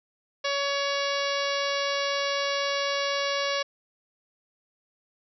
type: harmonic tone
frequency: 562 Hz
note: C#5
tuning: 24 cents sharp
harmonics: 1 / 2 / 3 / 4 / 5 / 6 / 7 / 8 / 9 / 10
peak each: -29 / -32 / -34 / -35 / -36 / -37 / -37 / -38 / -39 / -39 dBFS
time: 0.44-3.63 s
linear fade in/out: 10 ms
effects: none